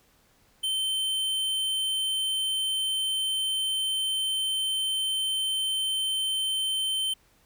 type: tone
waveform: square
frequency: 3095 Hz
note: G7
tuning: 23 cents flat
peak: -26 dBFS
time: 0.63-7.14 s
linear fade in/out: 10 ms
effects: pink hiss -63 dBFS RMS until 7.45 s